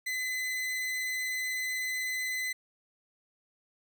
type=tone; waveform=40% pulse; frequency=2023 Hz; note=B6; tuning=41 cents sharp; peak=-30 dBFS; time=0.06-2.53 s; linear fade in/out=10 ms; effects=none